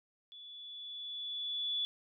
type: tone with level ramp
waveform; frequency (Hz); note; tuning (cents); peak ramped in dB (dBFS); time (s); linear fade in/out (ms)
sine; 3439; A7; -40; -49 to -31; 0.32-1.85; 0
effects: none